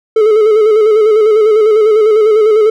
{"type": "tone with vibrato", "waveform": "triangle", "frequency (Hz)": 431, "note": "A4", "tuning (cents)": -36, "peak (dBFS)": -3, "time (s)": [0.16, 2.7], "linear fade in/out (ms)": 5, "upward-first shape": "square", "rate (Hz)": 10, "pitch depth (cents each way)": 43, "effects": []}